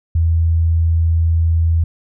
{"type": "tone", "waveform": "sine", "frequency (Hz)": 82.41, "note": "E2", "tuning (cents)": 0, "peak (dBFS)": -11, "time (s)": [0.15, 1.84], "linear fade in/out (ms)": 5, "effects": []}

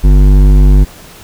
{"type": "tone with hard clipping", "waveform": "triangle", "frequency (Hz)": 49, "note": "G1", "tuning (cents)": 0, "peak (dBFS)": -4, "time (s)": [0.03, 0.85], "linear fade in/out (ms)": 20, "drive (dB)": 16, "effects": ["pink hiss -35 dBFS RMS until 1.23 s"]}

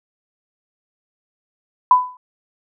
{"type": "tone with exponential decay", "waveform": "sine", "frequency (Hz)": 1000, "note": "B5", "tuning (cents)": 21, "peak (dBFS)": -4, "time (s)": [1.91, 2.17], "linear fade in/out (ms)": 2, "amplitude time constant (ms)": 56, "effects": []}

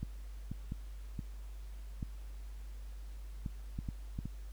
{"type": "clicks", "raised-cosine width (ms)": 5, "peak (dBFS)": -26, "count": 10, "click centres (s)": [0.03, 0.516, 0.721, 1.192, 2.028, 3.462, 3.789, 3.888, 4.189, 4.256], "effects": ["added 50 Hz sine -43 dBFS peak until 4.52 s", "pink hiss -63 dBFS RMS until 4.52 s"]}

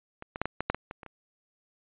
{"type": "clicks", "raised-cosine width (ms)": 0.5, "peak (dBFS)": [-25, -20, -12, -14, -14, -9, -19, -23, -29, -29], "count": 10, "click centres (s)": [0.224, 0.359, 0.416, 0.456, 0.606, 0.7, 0.746, 0.911, 1.032, 1.063], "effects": ["resampled to 8000 Hz"]}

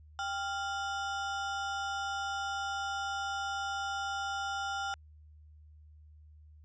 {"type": "ring-modulated tone", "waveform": "square", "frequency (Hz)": 1091, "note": "C#6", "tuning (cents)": -28, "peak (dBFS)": -31, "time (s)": [0.19, 4.94], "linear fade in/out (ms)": 0, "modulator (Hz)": 301, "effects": ["added 76 Hz sine -53 dBFS peak until 6.64 s", "resampled to 16000 Hz"]}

